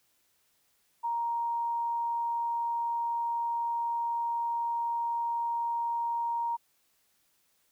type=tone; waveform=sine; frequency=936 Hz; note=A#5; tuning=7 cents sharp; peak=-28 dBFS; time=1.03-6.57 s; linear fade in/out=20 ms; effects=white hiss -71 dBFS RMS until 7.71 s